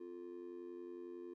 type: tone with amplitude modulation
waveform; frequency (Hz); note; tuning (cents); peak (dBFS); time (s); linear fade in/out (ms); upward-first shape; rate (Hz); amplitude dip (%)
triangle; 350; F4; +4; -40; 0-1.34; 10; sine; 91; 90
effects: tanh soft clip ceiling -38 dBFS